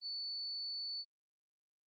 sine tone, 4474 Hz, C#8, 15 cents sharp, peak -39 dBFS, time 0.01-1.05 s, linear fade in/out 50 ms, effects Opus 32 kbps

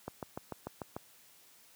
click train, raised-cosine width 1 ms, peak -24 dBFS, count 7, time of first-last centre 0.08-0.965 s, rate 6.78 Hz, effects white hiss -61 dBFS RMS until 1.75 s + high-pass 80 Hz 12 dB/octave

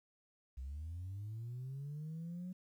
sine linear sweep, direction up, 62 to 185 Hz, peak -40 dBFS, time 0.57-2.53 s, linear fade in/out 10 ms, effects tanh soft clip ceiling -39 dBFS + 12-bit

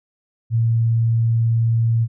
sine tone, 114.8 Hz, A#2, 26 cents flat, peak -14 dBFS, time 0.5-2.08 s, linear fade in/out 50 ms, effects none

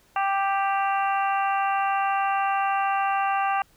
harmonic tone, 392.9 Hz, G4, 4 cents sharp, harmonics 2 / 3 / 4 / 5 / 6 / 7, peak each -23 / -27 / -32 / -38 / -40 / -34 dBFS, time 0.16-3.62 s, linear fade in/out 2 ms, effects pink hiss -60 dBFS RMS until 3.76 s

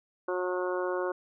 harmonic tone, 181.5 Hz, F#3, 33 cents flat, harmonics 2 / 3 / 4 / 5 / 6 / 7 / 8, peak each -31 / -33 / -43 / -40 / -38 / -44 / -40 dBFS, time 0.28-1.12 s, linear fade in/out 5 ms, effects none

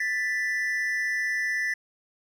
triangle tone pair together, 1763.1 / 1979 Hz, A6 / B6, +3 / +3 cents, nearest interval major second, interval 200 cents, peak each -26 dBFS, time 0-1.74 s, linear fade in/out 5 ms, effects none

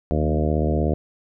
harmonic tone with a mistuned harmonic, 76.5 Hz, D#2, 29 cents flat, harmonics 1 / 2 / 3 / 4 / 5 / 6 / 7 / 8 / 9, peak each -22 / -25 / -27 / -28 / -29 / -30 / -30 / -31 / -32 dBFS, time 0.11-0.94 s, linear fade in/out 0 ms, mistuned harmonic 2, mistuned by +27 cents, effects none

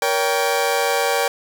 sawtooth chord, G diminished, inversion first, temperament just, 470.4 / 564.5 / 784 Hz, Bb4 / Db5 / G5, +16 / +31 / 0 cents, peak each -18 dBFS, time 0.02-1.28 s, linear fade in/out 2 ms, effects none

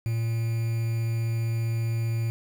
triangle tone with quantisation, 114.4 Hz, A#2, 32 cents flat, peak -22 dBFS, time 0.06-2.3 s, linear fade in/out 0 ms, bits 7, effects none

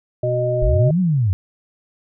harmonic tone, 123.47 Hz, B2, in tune, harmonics 1 / 3 / 5, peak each -21 / -25 / -19 dBFS, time 0.23-0.91 s, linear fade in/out 5 ms
sine linear two-way sweep, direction up then down, 32.21 to 189.8 to 86.3 Hz, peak -14 dBFS, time 0.62-1.33 s, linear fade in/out 0 ms, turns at 1 s
effects none

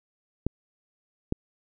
clicks, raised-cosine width 3 ms, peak -12 dBFS, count 2, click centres 0.466 / 1.324 s, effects none

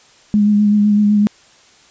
sine tone with vibrato, 207.7 Hz, G#3, in tune, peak -9 dBFS, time 0.34-1.27 s, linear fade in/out 0 ms, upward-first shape sine, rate 7.9 Hz, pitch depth 23 cents each way, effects white hiss -48 dBFS RMS until 1.9 s + resampled to 16000 Hz

